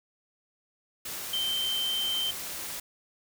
sine tone in noise, 3117 Hz, G7, 11 cents flat, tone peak -27 dBFS, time 1.33-2.31 s, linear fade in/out 5 ms, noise white, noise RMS -37 dBFS, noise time 1.05-2.8 s, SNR +7 dB, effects none

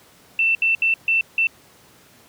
sine tone bursts at uneven times, 2677 Hz, E7, 26 cents sharp, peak -15 dBFS, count 5, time 0.39-0.55 / 0.62-0.75 / 0.82-0.94 / 1.08-1.21 / 1.38-1.47 s, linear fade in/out 2 ms, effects pink hiss -51 dBFS RMS until 2.28 s + high-pass 100 Hz 12 dB/octave

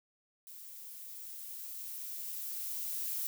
violet noise with level ramp, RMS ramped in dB -50 to -36 dBFS, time 0.47-3.27 s, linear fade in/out 0 ms, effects none

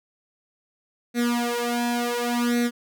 sawtooth tone with flanger, 239.6 Hz, A#3, 48 cents sharp, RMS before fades -24 dBFS, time 1.14-2.71 s, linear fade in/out 50 ms, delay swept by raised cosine 0.49 to 2.99 ms, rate 0.69 Hz, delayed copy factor +1, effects none

